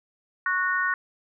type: harmonic tone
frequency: 368.6 Hz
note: F#4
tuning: 7 cents flat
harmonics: 3 / 4 / 5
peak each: -28 / -25 / -27 dBFS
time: 0.46-0.94 s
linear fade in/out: 2 ms
effects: none